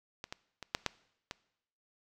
clicks, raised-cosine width 0.2 ms, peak -23 / -22 / -25 / -12 / -12 / -21 dBFS, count 6, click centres 0.241 / 0.325 / 0.627 / 0.749 / 0.863 / 1.311 s, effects noise-tail reverb RT60 0.8 s tail -21 dB re dry

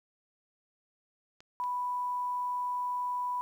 clicks, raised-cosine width 0.2 ms, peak -34 dBFS, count 2, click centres 1.405 / 1.639 s
sine tone, 987.8 Hz, B5, in tune, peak -30 dBFS, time 1.6-3.41 s, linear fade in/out 0 ms
effects 10-bit

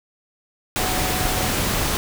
sine tone in noise, 740 Hz, F#5, in tune, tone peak -29 dBFS, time 0.79-1.48 s, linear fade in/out 0 ms, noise pink, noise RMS -22 dBFS, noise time 0.76-1.97 s, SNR -10 dB, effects none

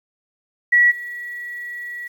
sine tone with level steps, 1934 Hz, B6, 37 cents flat, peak -10 / -28 dBFS, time 0.72-2.08 s, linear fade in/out 10 ms, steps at 0.9 s, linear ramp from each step 20 ms, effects 8-bit

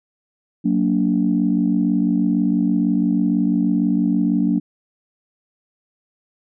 sine chord, Gb augmented, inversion none, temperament just, 185 / 231.2 / 289.1 Hz, Gb3 / Bb3 / D4, 0 / -14 / -27 cents, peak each -19 dBFS, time 0.64-4.6 s, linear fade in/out 20 ms, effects tanh soft clip ceiling -6 dBFS

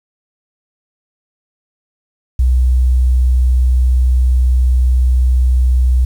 sine tone, 62.8 Hz, B1, 30 cents sharp, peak -8 dBFS, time 2.39-6.05 s, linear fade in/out 5 ms, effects 7-bit

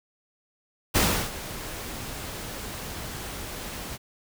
pink noise with ADSR envelope, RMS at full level -20 dBFS, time 0.94-3.98 s, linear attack 20 ms, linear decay 340 ms, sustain -16 dB, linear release 32 ms, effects none

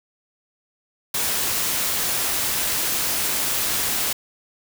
white noise, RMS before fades -23 dBFS, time 1.14-4.13 s, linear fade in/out 5 ms, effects none

